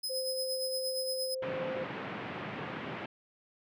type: tone with tremolo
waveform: sawtooth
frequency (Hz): 5070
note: D#8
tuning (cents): +32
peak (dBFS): -30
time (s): 0.03-1.35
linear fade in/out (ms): 10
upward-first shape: sine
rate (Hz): 8.6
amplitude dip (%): 55
type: tone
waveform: sine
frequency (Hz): 521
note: C5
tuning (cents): -7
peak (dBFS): -34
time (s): 0.09-1.85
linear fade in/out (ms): 20
type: band-pass noise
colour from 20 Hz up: pink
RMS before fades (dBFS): -40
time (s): 1.42-3.06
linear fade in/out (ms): 5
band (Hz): 130 to 2700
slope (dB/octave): 24
effects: none